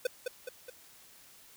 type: tone with echo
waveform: square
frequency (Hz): 503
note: B4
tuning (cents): +32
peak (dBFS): -27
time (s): 0.05-0.07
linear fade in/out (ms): 5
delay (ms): 210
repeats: 3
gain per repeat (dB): -5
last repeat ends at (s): 0.7
effects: white hiss -57 dBFS RMS until 1.56 s